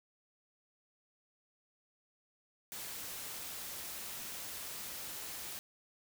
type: noise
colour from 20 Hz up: white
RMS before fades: -44 dBFS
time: 2.72-5.59 s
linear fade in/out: 0 ms
effects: none